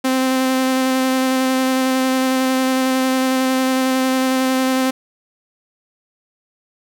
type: tone with vibrato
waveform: sawtooth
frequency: 260.5 Hz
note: C4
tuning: 7 cents flat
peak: -11 dBFS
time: 0.04-4.91 s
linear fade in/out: 10 ms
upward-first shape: square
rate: 11 Hz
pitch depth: 9 cents each way
effects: none